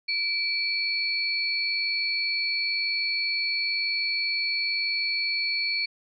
sine tone pair together, 2324 / 4399 Hz, D7 / C#8, -19 / -14 cents, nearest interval major seventh, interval 1105 cents, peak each -27 dBFS, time 0.08-5.86 s, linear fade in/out 10 ms, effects none

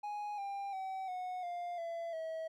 triangle tone with pitch steps, 830.6 / 796.3 / 763.4 / 731.9 / 701.7 / 672.7 / 644.9 Hz, G#5 / G5 / G5 / F#5 / F5 / E5 / E5, 0 / +27 / -46 / -19 / +8 / +35 / -38 cents, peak -36 dBFS, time 0.03-2.48 s, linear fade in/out 10 ms, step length 350 ms, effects none

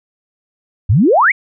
sine exponential sweep, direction up, 83.8 to 2341 Hz, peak -7 dBFS, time 0.89-1.32 s, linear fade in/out 10 ms, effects none

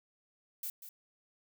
violet noise with echo, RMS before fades -39 dBFS, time 0.63-0.7 s, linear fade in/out 2 ms, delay 190 ms, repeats 1, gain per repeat -10 dB, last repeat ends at 0.89 s, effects none

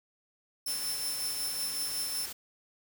15% pulse tone with tremolo, 5330 Hz, E8, 18 cents sharp, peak -25 dBFS, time 0.66-2.26 s, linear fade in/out 5 ms, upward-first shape triangle, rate 5.4 Hz, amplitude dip 45%
white noise, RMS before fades -41 dBFS, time 0.67-2.33 s, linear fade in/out 10 ms
effects none

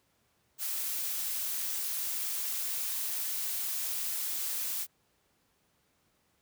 blue noise, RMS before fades -34 dBFS, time 0.58-4.87 s, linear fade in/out 50 ms, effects pink hiss -72 dBFS RMS until 6.41 s + high-pass 60 Hz 12 dB/octave

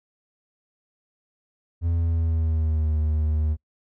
triangle tone with pitch glide, 84.4 to 76.95 Hz, E2 to D#2, +41 to -19 cents, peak -18 dBFS, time 1.81-3.57 s, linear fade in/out 50 ms, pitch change -160 cents, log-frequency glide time 1.92-2.94 s, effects noise-tail reverb RT60 0.1 s tail -26 dB re dry

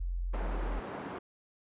sine tone, 43.65 Hz, F1, in tune, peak -31 dBFS, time 0-0.8 s, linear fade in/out 10 ms
pink band-pass noise, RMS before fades -41 dBFS, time 0.33-1.19 s, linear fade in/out 10 ms, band 210 to 1300 Hz, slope 12 dB/octave
effects resampled to 8000 Hz

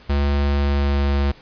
square tone with pitch glide, 71 to 70.23 Hz, C#2 to C#2, +42 to +23 cents, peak -17 dBFS, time 0.09-1.32 s, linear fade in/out 10 ms, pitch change -19 cents, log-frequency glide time 0.46-1.16 s, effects pink hiss -47 dBFS RMS until 1.41 s + resampled to 11025 Hz

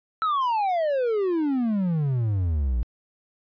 triangle exponential sweep, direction down, 1335 to 55.4 Hz, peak -19 dBFS, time 0.22-2.83 s, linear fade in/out 0 ms, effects resampled to 11025 Hz

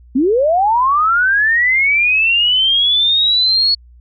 sine linear sweep, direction up, 238.4 to 4397 Hz, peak -10 dBFS, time 0.15-3.75 s, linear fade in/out 10 ms, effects added 60 Hz sine -40 dBFS peak until 4 s

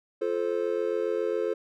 triangle chord, F major, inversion none, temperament just, 349.2 / 436.5 / 523.8 Hz, F4 / A4 / C5, 0 / -14 / +2 cents, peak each -30 / -26 / -29 dBFS, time 0.21-1.54 s, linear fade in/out 10 ms, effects none

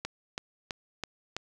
click train, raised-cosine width 0.2 ms, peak -16 dBFS, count 5, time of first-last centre 0.05-1.366 s, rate 3.04 Hz, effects none

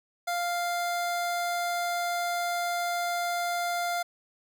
square tone pair together, 698.5 / 1396 Hz, F5 / F6, 0 / -1 cents, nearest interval octave, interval 1199 cents, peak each -29 / -35 dBFS, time 0.27-4.03 s, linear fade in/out 10 ms, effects none

